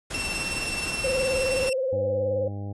pink noise, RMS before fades -33 dBFS, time 0.1-1.7 s, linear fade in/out 10 ms
sawtooth tone with tremolo, 2701 Hz, E7, 42 cents sharp, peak -23 dBFS, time 0.14-1.73 s, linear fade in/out 2 ms, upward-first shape sine, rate 19 Hz, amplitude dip 50%
sine tone with vibrato, 523.3 Hz, C5, in tune, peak -23 dBFS, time 1.04-2.48 s, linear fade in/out 5 ms, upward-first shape sine, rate 19 Hz, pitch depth 65 cents each way
harmonic tone, 100.7 Hz, G2, 47 cents sharp, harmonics 1 / 2 / 3 / 4 / 5 / 6 / 7 / 8, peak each -31 / -40 / -41 / -48 / -47 / -48 / -53 / -48 dBFS, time 1.92-2.73 s, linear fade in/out 10 ms
effects resampled to 24000 Hz

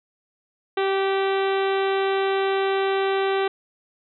harmonic tone with a mistuned harmonic, 389 Hz, G4, 13 cents flat, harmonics 1 / 2 / 3 / 4 / 5 / 6 / 7 / 8 / 9 / 10, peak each -21 / -27 / -31 / -33 / -35 / -37 / -38 / -39 / -40 / -41 dBFS, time 0.77-3.48 s, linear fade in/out 5 ms, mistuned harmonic 4, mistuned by -17 cents, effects none

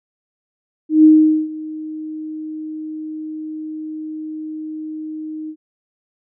sine tone with ADSR envelope, 311.1 Hz, D#4, in tune, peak -4 dBFS, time 0.89-5.56 s, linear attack 150 ms, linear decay 440 ms, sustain -21 dB, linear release 67 ms, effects none

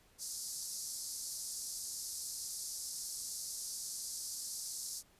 pink band-pass noise, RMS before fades -43 dBFS, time 0.18-5.03 s, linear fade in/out 50 ms, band 4700 to 12000 Hz, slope 48 dB/octave, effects pink hiss -67 dBFS RMS until 5.19 s + resampled to 32000 Hz

